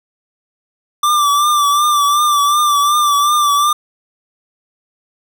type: tone with vibrato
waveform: square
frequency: 1174.7 Hz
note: D6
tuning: in tune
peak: -11 dBFS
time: 1.03-3.73 s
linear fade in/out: 5 ms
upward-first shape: triangle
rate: 2.7 Hz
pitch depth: 55 cents each way
effects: none